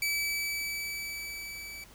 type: tone with level ramp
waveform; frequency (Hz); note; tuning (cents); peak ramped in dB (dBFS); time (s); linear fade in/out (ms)
sawtooth; 2300; D7; -37; -24 to -38; 0.02-1.84; 2
effects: added 50 Hz sine -56 dBFS peak until 1.94 s + pink hiss -55 dBFS RMS until 1.94 s